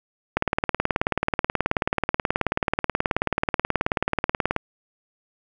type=click train; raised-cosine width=0.5 ms; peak=-5 dBFS; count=79; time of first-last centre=0.37-4.564 s; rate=18.6 Hz; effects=none